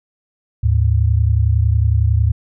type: tone pair together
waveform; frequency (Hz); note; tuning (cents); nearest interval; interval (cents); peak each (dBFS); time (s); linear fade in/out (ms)
sine; 76 / 106.95; D#2 / A2; -40 / -49; tritone; 591; -14; 0.63-2.32; 10
effects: none